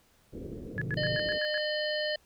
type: low-pass noise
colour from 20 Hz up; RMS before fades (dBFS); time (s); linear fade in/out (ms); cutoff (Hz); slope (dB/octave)
white; -41; 0.32-1.39; 20; 490; 48
type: chord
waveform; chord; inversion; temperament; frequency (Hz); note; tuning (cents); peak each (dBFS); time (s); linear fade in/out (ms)
sine; A# diminished; none; just; 116.54 / 139.85 / 167.82; A#2 / C#3 / E3; 0 / +16 / +31; -36 / -36 / -37; 0.76-1.17; 10
type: tone bursts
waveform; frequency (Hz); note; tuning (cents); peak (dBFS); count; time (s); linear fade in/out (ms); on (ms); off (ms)
sine; 1698; G#6; +38; -31; 7; 0.78-1.577; 0; 35; 92
type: harmonic tone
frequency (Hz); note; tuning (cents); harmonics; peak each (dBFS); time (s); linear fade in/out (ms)
607; D#5; -43; 1 / 3 / 5 / 7 / 8; -31 / -35 / -37 / -38 / -43; 0.97-2.16; 5
effects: pink hiss -65 dBFS RMS until 2.25 s